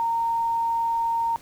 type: tone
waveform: sine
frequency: 922 Hz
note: A#5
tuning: 19 cents flat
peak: -21 dBFS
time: 0-1.36 s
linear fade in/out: 0 ms
effects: pink hiss -50 dBFS RMS until 1.41 s